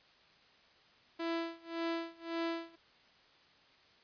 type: tone with tremolo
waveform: sawtooth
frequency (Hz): 332.9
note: E4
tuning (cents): +17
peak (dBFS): -29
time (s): 1.19-2.76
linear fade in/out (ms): 10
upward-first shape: sine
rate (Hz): 1.8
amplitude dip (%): 95
effects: white hiss -64 dBFS RMS until 4.03 s + resampled to 11025 Hz